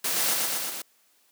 white noise with echo, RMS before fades -27 dBFS, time 0.04-0.34 s, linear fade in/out 5 ms, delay 120 ms, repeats 4, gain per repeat -2 dB, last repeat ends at 0.82 s, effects white hiss -64 dBFS RMS until 1.31 s + high-pass 200 Hz 12 dB/octave

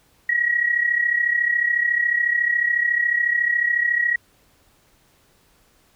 sine tone with amplitude modulation, 1910 Hz, A#6, 42 cents sharp, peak -14 dBFS, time 0.29-4.16 s, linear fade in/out 5 ms, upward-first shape sine, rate 34 Hz, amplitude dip 70%, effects pink hiss -59 dBFS RMS until 5.95 s

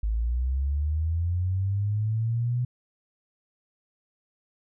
sine linear sweep, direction up, 51.91 to 124.5 Hz, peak -23 dBFS, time 0.03-2.65 s, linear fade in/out 5 ms, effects none

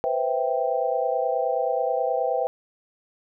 sine chord, C major seventh, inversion third, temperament equal, 493.9 / 523.3 / 659.3 / 784 Hz, B4 / C5 / E5 / G5, 0 / 0 / 0 / 0 cents, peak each -27 dBFS, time 0.04-2.47 s, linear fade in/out 0 ms, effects none

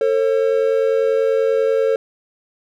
triangle tone pair together, 449 / 539.2 Hz, A4 / C#5, +35 / -48 cents, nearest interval minor third, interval 317 cents, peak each -14 / -16 dBFS, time 0.01-1.96 s, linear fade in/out 2 ms, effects none

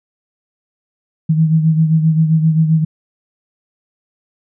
sine beating tone pair, 158.5 / 166.1 Hz, D#3 / E3, +32 / +13 cents, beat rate 7.6 Hz, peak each -10 / -18 dBFS, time 1.29-2.85 s, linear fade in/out 10 ms, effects none

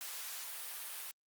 white high-pass noise, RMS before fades -44 dBFS, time 0.01-1.11 s, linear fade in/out 0 ms, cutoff 750 Hz, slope 12 dB/octave, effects Opus 48 kbps

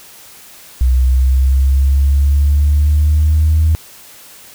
sine exponential sweep, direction up, 62.8 to 79.6 Hz, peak -7 dBFS, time 0.81-3.75 s, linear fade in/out 0 ms, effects tanh soft clip ceiling -4 dBFS + white hiss -39 dBFS RMS until 4.54 s

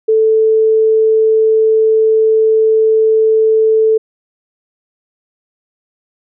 sine tone, 440 Hz, A4, in tune, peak -7 dBFS, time 0.08-3.98 s, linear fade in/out 10 ms, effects none

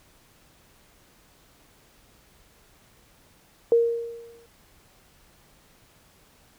sine tone with exponential decay, 466.2 Hz, A#4, in tune, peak -13 dBFS, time 3.72-4.46 s, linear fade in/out 1 ms, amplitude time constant 160 ms, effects pink hiss -58 dBFS RMS until 6.58 s

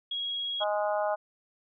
sine tone, 3306 Hz, G#7, 9 cents flat, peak -30 dBFS, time 0.11-0.64 s, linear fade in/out 5 ms
harmonic tone, 207.7 Hz, G#3, in tune, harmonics 3 / 4 / 5 / 6 / 7, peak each -28 / -31 / -38 / -38 / -40 dBFS, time 0.6-1.16 s, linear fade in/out 20 ms
effects none

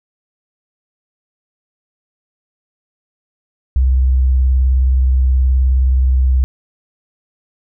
sine tone with vibrato, 64.6 Hz, C2, 21 cents flat, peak -9 dBFS, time 3.76-6.44 s, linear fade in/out 0 ms, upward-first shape triangle, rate 19 Hz, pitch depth 65 cents each way, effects none

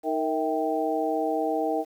sine tone cluster, 313.6 / 462.7 / 648 / 784 Hz, D#4 / A#4 / E5 / G5, +14 / -13 / -30 / 0 cents, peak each -29 dBFS, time 0.03-1.85 s, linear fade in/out 50 ms, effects 9-bit

